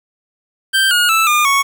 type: tone with pitch steps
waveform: 25% pulse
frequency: 1568 / 1437.9 / 1318.5 / 1209.1 / 1108.7 Hz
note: G6 / F#6 / E6 / D#6 / C#6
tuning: 0 / -50 / 0 / -50 / 0 cents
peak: -7 dBFS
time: 0.73-1.63 s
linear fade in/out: 20 ms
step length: 180 ms
effects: 7-bit

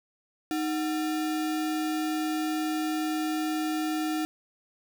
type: tone with sample-and-hold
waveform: sine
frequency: 311.1 Hz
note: D#4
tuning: in tune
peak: -26 dBFS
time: 0.51-4.25 s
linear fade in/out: 0 ms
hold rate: 1050 Hz
effects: none

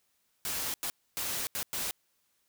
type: noise bursts at uneven times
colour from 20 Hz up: white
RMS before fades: -34 dBFS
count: 5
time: 0.45-0.74 / 0.83-0.9 / 1.17-1.47 / 1.55-1.63 / 1.73-1.91 s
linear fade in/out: 0 ms
effects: white hiss -74 dBFS RMS until 2.48 s

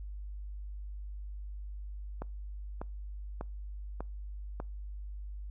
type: click train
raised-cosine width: 1 ms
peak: -24 dBFS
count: 5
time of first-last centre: 2.22-4.601 s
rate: 1.68 Hz
effects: noise-tail reverb RT60 0.3 s tail -26 dB re dry + added 50 Hz sine -39 dBFS peak until 5.5 s

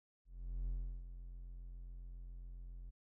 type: tone with ADSR envelope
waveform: triangle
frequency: 43.65 Hz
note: F1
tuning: in tune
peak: -34 dBFS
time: 0.25-2.91 s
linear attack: 430 ms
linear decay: 350 ms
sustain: -11 dB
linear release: 18 ms
effects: none

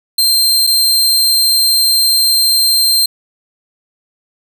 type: tone with dropouts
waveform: sawtooth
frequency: 4159 Hz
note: C8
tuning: 11 cents flat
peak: -6 dBFS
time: 0.18-3.06 s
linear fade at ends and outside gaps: 5 ms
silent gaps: 0.668-0.672 s
effects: none

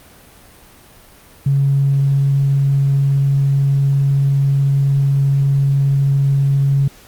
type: tone with tanh clipping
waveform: triangle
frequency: 138.59 Hz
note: C#3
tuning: in tune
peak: -11 dBFS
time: 1.46-6.88 s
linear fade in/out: 5 ms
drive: 4 dB
effects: pink hiss -44 dBFS RMS until 7.07 s + Opus 32 kbps

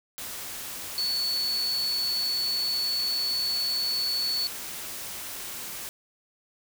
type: tone in noise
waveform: sine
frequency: 4435 Hz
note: C#8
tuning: in tune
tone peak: -25 dBFS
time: 0.98-4.47 s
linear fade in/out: 0 ms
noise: white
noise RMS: -37 dBFS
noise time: 0.18-5.89 s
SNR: +9 dB
effects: none

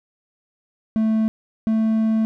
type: tone pair in turn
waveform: triangle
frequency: 220 / 221 Hz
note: A3 / A3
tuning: 0 / +8 cents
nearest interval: unison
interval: 8 cents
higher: second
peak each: -14 dBFS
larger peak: neither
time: 0.96-1.28 / 1.67-2.25 s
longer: second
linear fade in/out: 0 ms
effects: none

